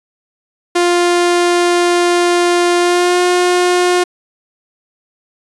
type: tone with pitch glide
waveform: sawtooth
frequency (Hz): 350.3 to 357.5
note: F4 to F4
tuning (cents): +5 to +41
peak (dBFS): -6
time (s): 0.75-4.04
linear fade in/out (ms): 10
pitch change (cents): +36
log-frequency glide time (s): 2.78-3.21
effects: resampled to 24000 Hz